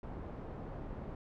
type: low-pass noise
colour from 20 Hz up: pink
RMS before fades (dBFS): -44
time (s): 0.03-1.15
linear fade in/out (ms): 2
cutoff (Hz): 800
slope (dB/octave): 12
effects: none